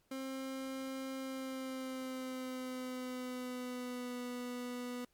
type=tone with pitch glide; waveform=30% pulse; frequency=265.5 to 246.3 Hz; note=C4 to B3; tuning=+25 to -5 cents; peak=-37 dBFS; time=0.11-5.05 s; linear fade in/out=5 ms; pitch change=-130 cents; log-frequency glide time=1.18-4.21 s; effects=pink hiss -75 dBFS RMS until 5.13 s + MP3 96 kbps